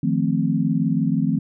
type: chord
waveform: sine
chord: F dominant seventh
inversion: third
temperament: equal with one note detuned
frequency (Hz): 155.56 / 174.61 / 221.4 / 261.6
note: Eb3 / F3 / A3 / C4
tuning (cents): 0 / 0 / +11 / 0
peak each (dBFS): -23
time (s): 0.03-1.39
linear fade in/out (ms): 5
effects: none